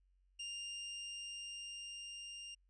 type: tone with level ramp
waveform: sawtooth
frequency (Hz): 2800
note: F7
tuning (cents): +4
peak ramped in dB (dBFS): -39 to -44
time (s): 0.39-2.55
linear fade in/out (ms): 10
effects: added 46 Hz sine -70 dBFS peak until 2.69 s + resampled to 22050 Hz